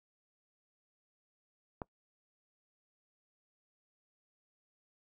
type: click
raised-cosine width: 1 ms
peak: -24 dBFS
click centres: 1.818 s
effects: noise-tail reverb RT60 0.1 s tail -24 dB re dry